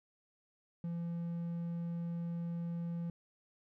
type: tone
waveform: triangle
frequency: 170 Hz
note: F3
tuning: 46 cents flat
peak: -34 dBFS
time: 0.84-3.1 s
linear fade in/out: 2 ms
effects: none